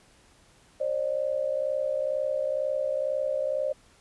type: tone pair together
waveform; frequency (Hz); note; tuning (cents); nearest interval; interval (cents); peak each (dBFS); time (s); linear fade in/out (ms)
sine; 538 / 600.1; C5 / D5; +48 / +37; major second; 189; -28; 0.8-3.73; 10
effects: pink hiss -59 dBFS RMS until 4 s + resampled to 24000 Hz